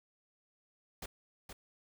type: noise with echo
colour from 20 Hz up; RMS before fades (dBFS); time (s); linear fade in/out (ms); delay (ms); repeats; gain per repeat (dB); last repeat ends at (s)
pink; -43; 1.02-1.06; 5; 470; 1; -5; 1.53
effects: none